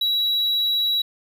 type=tone; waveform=triangle; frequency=3895 Hz; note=B7; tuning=25 cents flat; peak=-17 dBFS; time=0.01-1.02 s; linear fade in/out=5 ms; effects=none